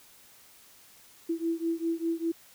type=beating tone pair; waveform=sine; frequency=329.6 / 334.6 Hz; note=E4 / E4; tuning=0 / +26 cents; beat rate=5 Hz; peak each=-30 / -31 dBFS; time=1.29-2.32 s; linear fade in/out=10 ms; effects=white hiss -56 dBFS RMS until 2.54 s